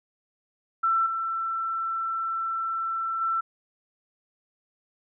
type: tone with level steps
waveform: sine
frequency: 1339 Hz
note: E6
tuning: 27 cents sharp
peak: -20 / -26 / -23 dBFS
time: 0.83-3.41 s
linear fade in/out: 10 ms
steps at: 1.06 / 3.21 s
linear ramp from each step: 5 ms
effects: none